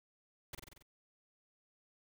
pink noise with echo, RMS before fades -44 dBFS, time 0.53-0.55 s, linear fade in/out 5 ms, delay 46 ms, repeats 6, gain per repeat -3 dB, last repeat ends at 0.826 s, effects none

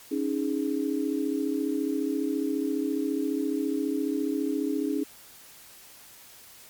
sine chord, C# suspended second, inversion none, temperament just, 277.2 / 311.8 / 415.8 Hz, C#4 / D#4 / G#4, 0 / +4 / +2 cents, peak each -28 / -29 / -32 dBFS, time 0.11-5.04 s, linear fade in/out 10 ms, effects white hiss -50 dBFS RMS until 6.69 s + MP3 96 kbps

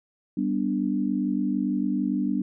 sine chord, G major, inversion none, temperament equal, 196 / 246.9 / 293.7 Hz, G3 / B3 / D4, 0 / 0 / 0 cents, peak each -27 dBFS, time 0.37-2.42 s, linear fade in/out 5 ms, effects none

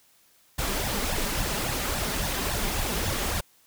pink noise with flanger, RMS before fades -28 dBFS, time 0.58-3.41 s, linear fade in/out 10 ms, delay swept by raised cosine 1.1 to 5.1 ms, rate 3.6 Hz, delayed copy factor +0.8, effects white hiss -61 dBFS RMS until 3.66 s

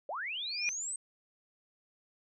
sine linear sweep, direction up, 508 to 8372 Hz, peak -35 dBFS, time 0.09-0.96 s, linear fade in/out 2 ms
sine tone with exponential growth, 2423 Hz, D#7, 47 cents flat, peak -27 dBFS, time 0.34-0.69 s, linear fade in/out 0 ms, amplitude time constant 75 ms
effects none

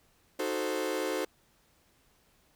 40% pulse chord, D# diminished seventh, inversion none, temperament equal, 311.1 / 370 / 440 / 523.3 Hz, D#4 / F#4 / A4 / C5, 0 / 0 / 0 / 0 cents, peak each -36 / -35 / -35 / -34 dBFS, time 0.39-1.25 s, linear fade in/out 5 ms, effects pink hiss -67 dBFS RMS until 2.55 s

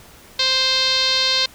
5% pulse tone with low-pass filter, 523.3 Hz, C5, in tune, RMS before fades -18 dBFS, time 0.39-1.46 s, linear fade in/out 5 ms, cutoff 4200 Hz, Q 4.6, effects pink hiss -45 dBFS RMS until 1.54 s

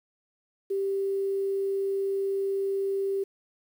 sine tone with quantisation, 392 Hz, G4, in tune, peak -25 dBFS, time 0.7-3.24 s, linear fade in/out 10 ms, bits 9, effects none

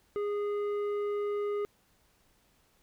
sine tone with tanh clipping, 411.7 Hz, G#4, 15 cents flat, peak -31 dBFS, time 0.16-1.65 s, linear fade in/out 0 ms, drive 9 dB, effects pink hiss -68 dBFS RMS until 2.82 s

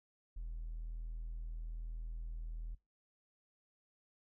triangle tone, 40.56 Hz, E1, 27 cents flat, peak -37 dBFS, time 0.36-2.75 s, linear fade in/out 10 ms, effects noise-tail reverb RT60 0.2 s tail -22 dB re dry + tanh soft clip ceiling -37 dBFS

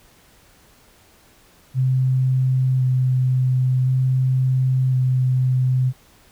sine tone with vibrato, 129.1 Hz, C3, 23 cents flat, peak -15 dBFS, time 1.74-5.93 s, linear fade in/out 50 ms, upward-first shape square, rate 0.47 Hz, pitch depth 10 cents each way, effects pink hiss -53 dBFS RMS until 6.31 s

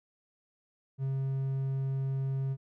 triangle tone, 134.7 Hz, C#3, 49 cents flat, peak -27 dBFS, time 0.98-2.57 s, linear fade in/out 50 ms, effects none

